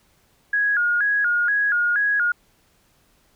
sine tone with vibrato, 1542 Hz, G6, 29 cents flat, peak -17 dBFS, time 0.53-2.32 s, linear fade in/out 5 ms, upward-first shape square, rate 2.1 Hz, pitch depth 130 cents each way, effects pink hiss -61 dBFS RMS until 3.35 s

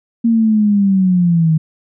sine linear sweep, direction down, 233.1 to 155.56 Hz, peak -9 dBFS, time 0.24-1.58 s, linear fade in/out 10 ms, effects none

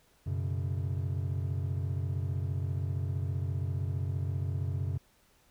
triangle chord, F# suspended fourth, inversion none, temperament equal, 92.5 / 123.47 / 138.59 Hz, F#2 / B2 / C#3, 0 / 0 / 0 cents, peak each -30 / -35 / -34 dBFS, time 0.26-4.98 s, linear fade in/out 10 ms, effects pink hiss -66 dBFS RMS until 5.5 s

